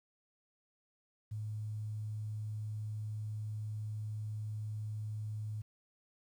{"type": "tone with quantisation", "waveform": "sine", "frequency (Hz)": 107, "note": "A2", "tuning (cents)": -48, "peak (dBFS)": -37, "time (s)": [1.31, 5.62], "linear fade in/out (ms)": 10, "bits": 11, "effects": []}